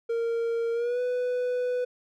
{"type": "tone with pitch glide", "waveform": "triangle", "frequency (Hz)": [463, 496.2], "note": ["A#4", "B4"], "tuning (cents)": [-12, 8], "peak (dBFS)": -23, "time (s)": [0.09, 1.85], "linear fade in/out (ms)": 10, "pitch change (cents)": 120, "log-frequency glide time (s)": [0.73, 1], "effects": []}